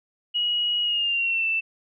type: tone with pitch glide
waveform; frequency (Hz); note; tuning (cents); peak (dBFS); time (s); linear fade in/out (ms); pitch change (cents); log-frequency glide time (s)
sine; 2902 to 2661; F#7 to E7; -34 to +16; -21; 0.34-1.61; 20; -150; 0.83-1.47
effects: none